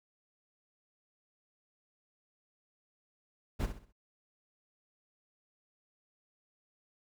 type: noise with echo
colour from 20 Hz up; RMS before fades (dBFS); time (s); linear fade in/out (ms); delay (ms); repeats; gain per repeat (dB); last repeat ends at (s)
brown; -31; 3.59-3.67; 20; 64; 4; -9; 3.926
effects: none